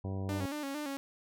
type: harmonic tone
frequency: 96.6 Hz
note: G2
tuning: 25 cents flat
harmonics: 1 / 2 / 3 / 4 / 5 / 6 / 7 / 8 / 10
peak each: -35 / -41 / -45 / -47 / -49 / -51 / -52 / -53 / -55 dBFS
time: 0.04-0.46 s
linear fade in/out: 5 ms
type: tone with vibrato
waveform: sawtooth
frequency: 287 Hz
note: D4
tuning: 40 cents flat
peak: -32 dBFS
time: 0.29-0.97 s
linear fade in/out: 0 ms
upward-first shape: square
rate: 4.4 Hz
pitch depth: 70 cents each way
effects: none